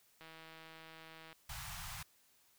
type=click train; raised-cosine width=0.3 ms; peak=-38 dBFS; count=181; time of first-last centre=0.21-1.328 s; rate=161 Hz
type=band-stop noise; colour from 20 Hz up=pink; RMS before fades=-46 dBFS; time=1.49-2.03 s; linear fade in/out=5 ms; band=160 to 740 Hz; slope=48 dB/octave
effects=white hiss -70 dBFS RMS until 2.58 s